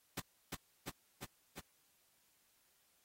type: noise with echo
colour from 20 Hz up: pink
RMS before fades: -40 dBFS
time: 0.17-0.2 s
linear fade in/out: 5 ms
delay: 350 ms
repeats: 4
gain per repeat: -2 dB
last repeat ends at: 1.6 s
effects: white hiss -74 dBFS RMS until 3.04 s + AAC 48 kbps